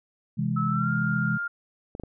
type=chord; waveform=sine; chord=C augmented; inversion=none; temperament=equal; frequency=130.81 / 164.81 / 207.7 Hz; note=C3 / E3 / G#3; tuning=0 / 0 / 0 cents; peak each=-28 dBFS; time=0.37-1.38 s; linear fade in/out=20 ms
type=tone with pitch glide; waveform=sine; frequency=1302 to 1403.5 Hz; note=E6 to F6; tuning=-22 to +8 cents; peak=-27 dBFS; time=0.56-1.48 s; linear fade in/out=10 ms; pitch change=+130 cents; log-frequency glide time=0.67-0.92 s
type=clicks; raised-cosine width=2 ms; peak=-23 dBFS; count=3; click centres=1.951 / 1.998 / 2.036 s
effects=none